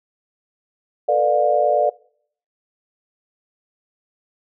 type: chord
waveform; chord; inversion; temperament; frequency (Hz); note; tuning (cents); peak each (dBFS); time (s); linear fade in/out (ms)
sine; B half-diminished seventh; third; just; 444.5 / 493.9 / 592.7 / 711.2; A4 / B4 / D5 / F5; +18 / 0 / +16 / +31; -23 / -23 / -17 / -19; 1.08-1.9; 10
effects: noise-tail reverb RT60 0.6 s tail -24 dB re dry